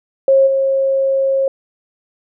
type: tone with level steps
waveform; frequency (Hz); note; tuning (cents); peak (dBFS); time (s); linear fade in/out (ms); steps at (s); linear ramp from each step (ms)
sine; 540; C#5; -45; -7 / -12; 0.28-1.48; 2; 0.46; 20
effects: none